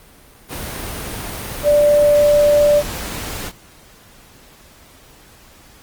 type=tone in noise; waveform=sine; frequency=587.3 Hz; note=D5; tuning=in tune; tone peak=-9 dBFS; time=1.63-2.83 s; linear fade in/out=50 ms; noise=pink; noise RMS=-27 dBFS; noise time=0.48-3.52 s; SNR=+15 dB; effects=pink hiss -46 dBFS RMS until 5.82 s + Opus 32 kbps